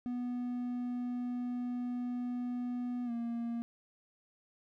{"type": "tone with pitch glide", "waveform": "triangle", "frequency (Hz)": [245.5, 234.1], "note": ["B3", "A#3"], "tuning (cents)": [-10, 8], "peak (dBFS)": -32, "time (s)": [0.06, 3.62], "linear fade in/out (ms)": 0, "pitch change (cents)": -82, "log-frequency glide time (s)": [3.05, 3.11], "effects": []}